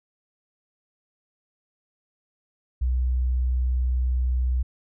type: tone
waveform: sine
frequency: 62.7 Hz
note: B1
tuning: 27 cents sharp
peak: -20 dBFS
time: 2.81-4.63 s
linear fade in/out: 10 ms
effects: none